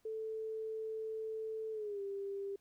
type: tone with pitch glide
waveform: sine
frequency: 440 to 396.6 Hz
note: A4 to G4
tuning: 0 to +20 cents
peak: -38 dBFS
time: 0.05-2.56 s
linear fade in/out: 5 ms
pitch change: -180 cents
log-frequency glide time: 1.72-2.01 s
effects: pink hiss -75 dBFS RMS until 2.6 s